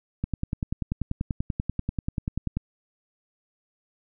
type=click train; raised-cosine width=5 ms; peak=-14 dBFS; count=25; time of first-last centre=0.24-2.57 s; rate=10.3 Hz; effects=none